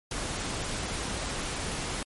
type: noise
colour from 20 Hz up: pink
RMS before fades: -33 dBFS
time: 0.11-2.03 s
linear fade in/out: 2 ms
effects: MP3 48 kbps